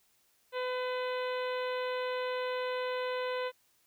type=harmonic tone; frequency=504 Hz; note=B4; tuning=35 cents sharp; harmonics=1 / 2 / 3 / 4 / 5 / 6 / 7 / 8; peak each=-33 / -39 / -43 / -45 / -47 / -49 / -50 / -51 dBFS; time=0.52-3.52 s; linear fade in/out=50 ms; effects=white hiss -70 dBFS RMS until 3.86 s